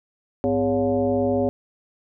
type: tone with frequency modulation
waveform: sine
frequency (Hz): 407.8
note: G#4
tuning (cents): -32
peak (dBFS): -18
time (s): 0.44-1.49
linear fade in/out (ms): 0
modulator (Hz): 154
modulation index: 1.6
effects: none